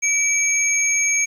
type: tone pair together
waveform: sine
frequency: 2301 / 6508 Hz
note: D7 / G#8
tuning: -36 / -36 cents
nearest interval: octave + tritone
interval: 1800 cents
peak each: -18 dBFS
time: 0.02-1.26 s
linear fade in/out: 20 ms
effects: tanh soft clip ceiling -10 dBFS + 8-bit